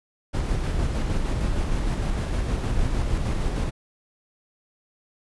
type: noise with tremolo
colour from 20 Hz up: brown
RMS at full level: -23 dBFS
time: 0.33-3.71 s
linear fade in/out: 20 ms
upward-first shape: square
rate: 6.5 Hz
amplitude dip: 25%
effects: resampled to 24000 Hz